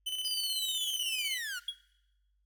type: tone with tremolo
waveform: 45% pulse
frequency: 3024 Hz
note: F#7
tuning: 37 cents sharp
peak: -31 dBFS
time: 0.06-1.38 s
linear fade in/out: 10 ms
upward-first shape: square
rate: 16 Hz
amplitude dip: 45%
type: linear sweep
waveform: sawtooth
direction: down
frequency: 4978 to 1372 Hz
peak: -32 dBFS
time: 0.24-1.6 s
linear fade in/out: 20 ms
type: tone with exponential decay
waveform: triangle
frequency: 3322 Hz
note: G#7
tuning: in tune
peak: -27 dBFS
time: 1.68-1.77 s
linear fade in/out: 5 ms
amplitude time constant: 19 ms
effects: noise-tail reverb RT60 1.0 s tail -20 dB re dry + added 50 Hz sine -70 dBFS peak until 2.45 s